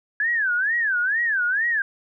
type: tone with vibrato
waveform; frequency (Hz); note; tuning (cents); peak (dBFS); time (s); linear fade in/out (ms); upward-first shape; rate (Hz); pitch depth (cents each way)
sine; 1651; G#6; -11; -19; 0.2-1.82; 2; sine; 2.2; 250
effects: none